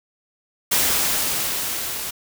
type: noise with level ramp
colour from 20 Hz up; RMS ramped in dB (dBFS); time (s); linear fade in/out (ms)
white; -18 to -29; 0.71-2.11; 10
effects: none